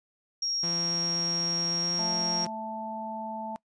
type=tone; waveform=sine; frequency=5588 Hz; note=F8; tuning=in tune; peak=-27 dBFS; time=0.42-2.45 s; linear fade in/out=5 ms
type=tone with pitch glide; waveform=sawtooth; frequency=171.7 to 176.43 Hz; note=F3 to F3; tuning=-29 to +18 cents; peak=-30 dBFS; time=0.63-2.47 s; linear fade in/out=5 ms; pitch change=+47 cents; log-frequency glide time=1.73-2.14 s
type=harmonic tone; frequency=219.8 Hz; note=A3; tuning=2 cents flat; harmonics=1 / 3 / 4; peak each=-39 / -39 / -35 dBFS; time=1.99-3.56 s; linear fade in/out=0 ms
effects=noise-tail reverb RT60 0.1 s tail -23 dB re dry + resampled to 22050 Hz